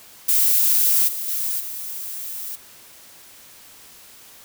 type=noise with level steps; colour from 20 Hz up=violet; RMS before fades=-17 / -28 / -24 / -31 dBFS; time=0.28-2.56 s; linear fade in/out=10 ms; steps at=1.07 / 1.27 / 1.59 s; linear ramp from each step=20 ms; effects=white hiss -46 dBFS RMS until 4.44 s